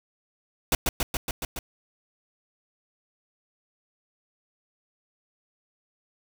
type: noise with echo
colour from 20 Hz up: pink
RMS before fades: -21 dBFS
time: 0.72-0.75 s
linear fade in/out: 2 ms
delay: 140 ms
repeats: 6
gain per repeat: -2 dB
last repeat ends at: 1.59 s
effects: none